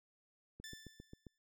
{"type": "click train", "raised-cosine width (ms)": 3, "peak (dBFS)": -38, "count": 6, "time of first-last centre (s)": [0.6, 1.268], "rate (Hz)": 7.49}
{"type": "tone with exponential decay", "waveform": "15% pulse", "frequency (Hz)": 1763, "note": "A6", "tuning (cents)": 3, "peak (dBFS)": -40, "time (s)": [0.64, 1.38], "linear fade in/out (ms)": 1, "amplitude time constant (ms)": 160}
{"effects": []}